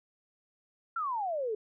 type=exponential sweep; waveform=sine; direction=down; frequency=1396.9 to 412.8 Hz; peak=-30 dBFS; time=0.96-1.55 s; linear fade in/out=5 ms; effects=none